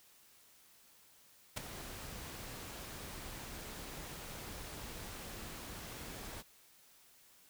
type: noise with ADSR envelope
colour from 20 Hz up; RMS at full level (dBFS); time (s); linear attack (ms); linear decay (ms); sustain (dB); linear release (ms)
pink; -35; 1.56-6.43; 15; 8; -12; 29
effects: white hiss -64 dBFS RMS until 7.49 s